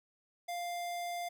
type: tone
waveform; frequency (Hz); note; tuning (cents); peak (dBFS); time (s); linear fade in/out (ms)
square; 698.5; F5; 0; -37; 0.48-1.29; 10
effects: none